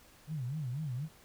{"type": "tone with vibrato", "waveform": "sine", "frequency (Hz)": 138.59, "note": "C#3", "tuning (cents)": 0, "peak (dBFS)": -34, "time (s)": [0.27, 1.09], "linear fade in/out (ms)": 50, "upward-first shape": "sine", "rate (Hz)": 4.1, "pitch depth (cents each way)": 240, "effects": ["pink hiss -60 dBFS RMS until 1.24 s"]}